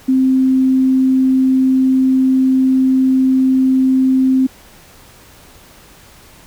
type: tone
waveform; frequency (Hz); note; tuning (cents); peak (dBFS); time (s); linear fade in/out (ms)
sine; 261.6; C4; 0; -9; 0.08-4.47; 10
effects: pink hiss -43 dBFS RMS until 6.46 s